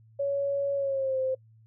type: tone with pitch glide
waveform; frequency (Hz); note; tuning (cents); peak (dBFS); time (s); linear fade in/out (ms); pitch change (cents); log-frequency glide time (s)
sine; 560 to 522.5; C#5 to C5; +18 to -2; -25; 0.19-1.35; 10; -120; 0.75-1.19
effects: noise-tail reverb RT60 0.1 s tail -25 dB re dry + added 111 Hz sine -54 dBFS peak until 1.66 s